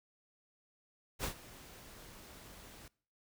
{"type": "noise with ADSR envelope", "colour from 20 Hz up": "pink", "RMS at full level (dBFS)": -36, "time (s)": [1.19, 2.88], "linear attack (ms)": 51, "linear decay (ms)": 94, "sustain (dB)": -18, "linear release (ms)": 3, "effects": ["noise-tail reverb RT60 0.5 s tail -24 dB re dry"]}